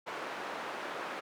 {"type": "band-pass noise", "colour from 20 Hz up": "white", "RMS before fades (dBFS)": -40, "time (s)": [0.06, 1.21], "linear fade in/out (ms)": 20, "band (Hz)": [330, 1400], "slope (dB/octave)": 12, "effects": []}